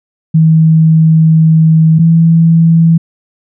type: tone pair in turn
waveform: sine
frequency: 160 / 164.78 Hz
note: D#3 / E3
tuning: +49 / 0 cents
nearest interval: minor second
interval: 51 cents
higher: second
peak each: -3 dBFS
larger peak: neither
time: 0.34-1.99 / 1.99-2.98 s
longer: first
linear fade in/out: 10 ms
effects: none